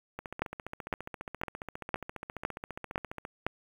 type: two click trains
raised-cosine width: 0.5 ms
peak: -23 / -13 dBFS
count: 46 / 7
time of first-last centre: 0.19-3.251 / 0.42-3.466 s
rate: 14.7 / 1.97 Hz
effects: 8-bit